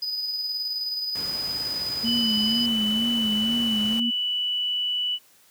triangle tone with tremolo, 4978 Hz, D#8, in tune, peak -24 dBFS, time 0.02-2.66 s, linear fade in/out 5 ms, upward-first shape square, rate 19 Hz, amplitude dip 30%
pink noise, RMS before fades -38 dBFS, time 1.15-4 s, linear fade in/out 5 ms
sine tone with vibrato, 223.9 Hz, A3, 30 cents sharp, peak -24 dBFS, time 2.03-4.11 s, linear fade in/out 20 ms, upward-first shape sine, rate 2.1 Hz, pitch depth 93 cents each way
sine tone with pitch glide, 2989 to 2963 Hz, F#7 to F#7, +17 to +2 cents, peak -23 dBFS, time 2.04-5.19 s, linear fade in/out 50 ms, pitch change -15 cents, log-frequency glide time 2.91-4.25 s
effects white hiss -57 dBFS RMS until 5.5 s + high-pass 80 Hz 12 dB/octave

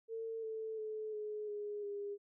sine tone with pitch steps, 450.8 / 441.5 / 432.4 / 423.5 / 414.8 / 406.3 Hz, A4 / A4 / A4 / G#4 / G#4 / G#4, +42 / +6 / -30 / +34 / -2 / -38 cents, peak -39 dBFS, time 0.08-2.18 s, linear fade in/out 50 ms, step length 350 ms, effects none

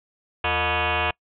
sine tone with frequency modulation, 881 Hz, A5, 2 cents sharp, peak -20 dBFS, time 0.44-1.11 s, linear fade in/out 5 ms, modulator 267 Hz, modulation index 7.9, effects noise-tail reverb RT60 0.1 s tail -26 dB re dry

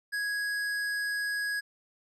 sine tone with hard clipping, 1661.2 Hz, G#6, in tune, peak -31 dBFS, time 0.12-1.61 s, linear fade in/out 20 ms, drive 12 dB, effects none

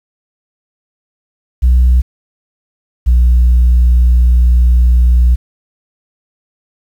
sine tone pair in turn, 62.2 / 60.74 Hz, B1 / B1, +13 / -28 cents, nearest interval unison, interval 41 cents, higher first, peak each -3 dBFS, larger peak neither, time 1.62-2.02 / 3.06-5.36 s, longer second, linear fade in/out 20 ms, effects tanh soft clip ceiling -3 dBFS + 7-bit

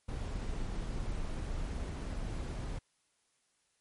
brown noise, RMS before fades -37 dBFS, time 0.08-2.79 s, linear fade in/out 10 ms, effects white hiss -75 dBFS RMS until 3.8 s + MP3 48 kbps

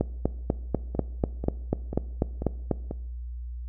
two click trains, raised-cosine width 2 ms, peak -9 / -18 dBFS, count 12 / 5, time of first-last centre 0.01-2.713 / 0.95-2.911 s, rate 4.07 / 2.04 Hz, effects noise-tail reverb RT60 0.8 s tail -20 dB re dry + added 60 Hz sine -33 dBFS peak until 3.68 s

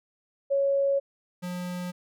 sine / square tone pair in turn, 554.4 / 178.91 Hz, C#5 / F3, 0 / +42 cents, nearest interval octave + minor sixth, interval 1958 cents, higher first, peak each -21 / -32 dBFS, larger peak first, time 0.5-1 / 1.42-1.92 s, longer neither, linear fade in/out 20 ms, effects none

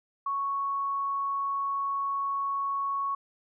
sine tone, 1108.7 Hz, C#6, in tune, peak -27 dBFS, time 0.26-3.15 s, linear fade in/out 5 ms, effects none

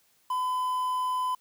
triangle tone with quantisation, 1010 Hz, B5, 39 cents sharp, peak -24 dBFS, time 0.3-1.35 s, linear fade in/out 5 ms, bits 8, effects white hiss -66 dBFS RMS until 1.4 s

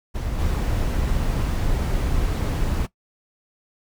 brown noise with level steps, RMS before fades -26 / -22 dBFS, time 0.14-2.87 s, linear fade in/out 20 ms, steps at 0.38 s, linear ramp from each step 20 ms, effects noise-tail reverb RT60 0.1 s tail -18 dB re dry

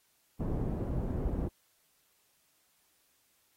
pink low-pass noise, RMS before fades -33 dBFS, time 0.39-1.49 s, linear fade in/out 20 ms, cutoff 380 Hz, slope 12 dB/octave, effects white hiss -71 dBFS RMS until 3.56 s + AAC 48 kbps

